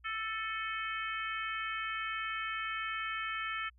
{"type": "harmonic tone with a mistuned harmonic", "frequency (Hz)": 441.4, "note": "A4", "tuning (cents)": 5, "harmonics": [3, 4, 5, 6, 7], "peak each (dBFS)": [-38, -40, -42, -44, -45], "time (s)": [0.04, 3.7], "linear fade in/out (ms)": 20, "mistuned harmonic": 6, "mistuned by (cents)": -59, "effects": ["added 60 Hz sine -60 dBFS peak until 3.78 s"]}